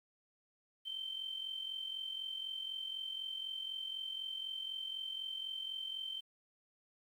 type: tone with amplitude modulation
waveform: sine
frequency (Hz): 3110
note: G7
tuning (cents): -14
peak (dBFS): -36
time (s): 0.85-6.21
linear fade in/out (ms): 20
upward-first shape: sine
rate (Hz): 44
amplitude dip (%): 65
effects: tanh soft clip ceiling -32 dBFS + 11-bit